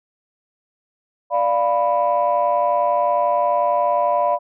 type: chord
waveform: sine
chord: B diminished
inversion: first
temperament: equal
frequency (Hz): 587.3 / 698.5 / 987.8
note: D5 / F5 / B5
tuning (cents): 0 / 0 / 0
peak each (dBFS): -19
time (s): 1.3-4.39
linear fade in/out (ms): 50
effects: tanh soft clip ceiling -8 dBFS